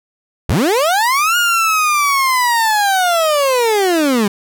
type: linear two-way sweep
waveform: 30% pulse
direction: up then down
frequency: 51.91 to 1439 to 193.7 Hz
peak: -9 dBFS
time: 0.49-4.28 s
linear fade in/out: 5 ms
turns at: 1.37 s
effects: none